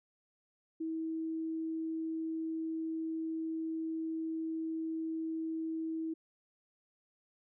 sine tone, 322.4 Hz, E4, 38 cents flat, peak -34 dBFS, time 0.8-6.14 s, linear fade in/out 10 ms, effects none

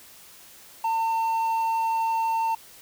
sine tone with hard clipping, 903 Hz, A5, 45 cents sharp, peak -23 dBFS, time 0.84-2.55 s, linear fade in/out 5 ms, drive 3 dB, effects white hiss -49 dBFS RMS until 2.81 s

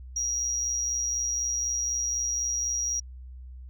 sine tone with amplitude modulation, 5720 Hz, F8, 41 cents sharp, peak -22 dBFS, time 0.16-3 s, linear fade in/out 5 ms, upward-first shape sine, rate 124 Hz, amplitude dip 60%, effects tanh soft clip ceiling -21 dBFS + added 63 Hz sine -40 dBFS peak until 3.69 s

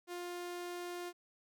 sawtooth tone, 352.4 Hz, F4, 16 cents sharp, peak -37 dBFS, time 0.07-1.13 s, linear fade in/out 50 ms, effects none

